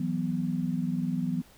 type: chord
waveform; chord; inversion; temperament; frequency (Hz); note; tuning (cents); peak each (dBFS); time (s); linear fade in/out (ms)
sine; E suspended second; none; equal; 164.81 / 185 / 246.9; E3 / F#3 / B3; 0 / 0 / 0; -31; 0-1.42; 5
effects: pink hiss -57 dBFS RMS until 1.57 s